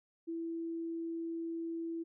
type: tone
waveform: sine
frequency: 331.5 Hz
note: E4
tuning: 10 cents sharp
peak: -36 dBFS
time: 0.27-2.04 s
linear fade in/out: 20 ms
effects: none